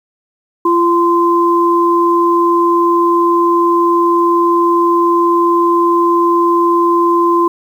sine tone pair together, 342.4 / 1035 Hz, F4 / C6, -34 / -19 cents, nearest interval octave + perfect fifth, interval 1915 cents, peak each -11 dBFS, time 0.65-7.48 s, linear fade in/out 5 ms, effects 7-bit

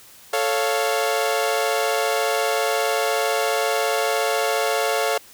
sawtooth chord, A augmented, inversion none, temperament equal, 440 / 554.4 / 698.5 Hz, A4 / C#5 / E#5, 0 / 0 / 0 cents, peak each -20 / -20 / -20 dBFS, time 0.33-5.18 s, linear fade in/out 5 ms, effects white hiss -47 dBFS RMS until 5.33 s

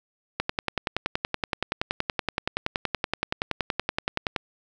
click train, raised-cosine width 0.3 ms, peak -8 dBFS, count 43, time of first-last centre 0.4-4.362 s, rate 10.6 Hz, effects none

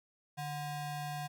square ring-modulated tone, 440 Hz, A4, in tune, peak -35 dBFS, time 0.37-1.28 s, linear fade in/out 20 ms, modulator 291 Hz, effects none

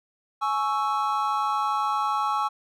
triangle chord, C# minor, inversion second, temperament equal with one note detuned, 841.2 / 1108.7 / 1318.5 Hz, G#5 / C#6 / E6, +22 / 0 / 0 cents, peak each -25 / -25 / -26 dBFS, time 0.41-2.49 s, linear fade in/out 20 ms, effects none

